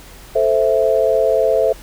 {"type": "chord", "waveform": "sine", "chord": "A minor", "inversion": "none", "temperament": "equal", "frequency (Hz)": [440, 523.3, 659.3], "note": ["A4", "C5", "E5"], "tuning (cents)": [0, 0, 0], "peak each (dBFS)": [-17, -16, -16], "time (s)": [0.35, 1.73], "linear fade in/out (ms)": 10, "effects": ["added 45 Hz sine -39 dBFS peak until 1.82 s", "pink hiss -41 dBFS RMS until 1.82 s"]}